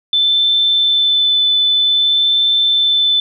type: tone with vibrato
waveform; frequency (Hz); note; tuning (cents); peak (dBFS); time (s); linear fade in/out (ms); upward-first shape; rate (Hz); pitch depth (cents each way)
sine; 3523; A7; +1; -10; 0.13-3.2; 2; sine; 0.52; 9
effects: none